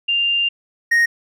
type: tone pair in turn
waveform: sine / triangle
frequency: 2794 / 1864.8 Hz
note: F7 / A#6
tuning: 0 / 0 cents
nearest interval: perfect fifth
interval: 700 cents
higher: first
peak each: -15 / -10 dBFS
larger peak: second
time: 0.08-0.49 / 0.91-1.06 s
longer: first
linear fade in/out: 10 ms
effects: none